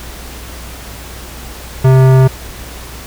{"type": "tone with tanh clipping", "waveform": "sine", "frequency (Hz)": 131.1, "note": "C3", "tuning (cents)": 4, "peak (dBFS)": -6, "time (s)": [1.84, 2.28], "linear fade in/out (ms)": 10, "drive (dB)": 18, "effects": ["added 60 Hz sine -30 dBFS peak until 3.06 s", "pink hiss -31 dBFS RMS until 3.06 s"]}